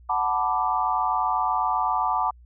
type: chord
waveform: sine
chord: B minor seventh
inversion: second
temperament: equal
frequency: 740 / 880 / 987.8 / 1174.7 Hz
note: F#5 / A5 / B5 / D6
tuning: 0 / 0 / 0 / 0 cents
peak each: -27 / -26 / -27 / -26 dBFS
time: 0.09-2.31 s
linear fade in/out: 10 ms
effects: added 60 Hz sine -47 dBFS peak until 2.45 s